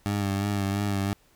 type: tone with vibrato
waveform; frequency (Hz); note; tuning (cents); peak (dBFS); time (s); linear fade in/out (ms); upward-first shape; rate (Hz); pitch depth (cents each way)
20% pulse; 100.2; G2; +38; -20; 0.06-1.13; 0; sine; 2.9; 39
effects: pink hiss -62 dBFS RMS until 1.35 s